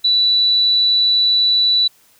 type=tone; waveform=sine; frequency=3956 Hz; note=B7; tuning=2 cents sharp; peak=-11 dBFS; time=0.04-1.88 s; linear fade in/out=10 ms; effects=white hiss -53 dBFS RMS until 2.19 s